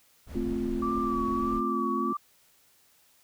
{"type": "noise", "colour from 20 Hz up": "brown", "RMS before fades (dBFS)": -39, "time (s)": [0.26, 1.62], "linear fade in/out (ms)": 50}
{"type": "chord", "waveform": "sine", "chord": "F major", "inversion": "first", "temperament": "equal", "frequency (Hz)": [220, 261.6, 349.2], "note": ["A3", "C4", "F4"], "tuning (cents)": [0, 0, 0], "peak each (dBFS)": -32, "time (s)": [0.35, 2.13], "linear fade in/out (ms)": 5}
{"type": "tone with vibrato", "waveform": "sine", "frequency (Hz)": 1154, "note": "D6", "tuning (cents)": -31, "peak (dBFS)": -29, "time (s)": [0.82, 2.17], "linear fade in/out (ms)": 5, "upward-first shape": "sine", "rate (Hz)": 1.6, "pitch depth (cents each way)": 45}
{"effects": ["white hiss -63 dBFS RMS until 3.23 s"]}